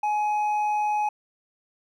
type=tone with hard clipping; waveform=sine; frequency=841 Hz; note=G#5; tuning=22 cents sharp; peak=-23 dBFS; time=0.03-1.09 s; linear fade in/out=5 ms; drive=4 dB; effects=none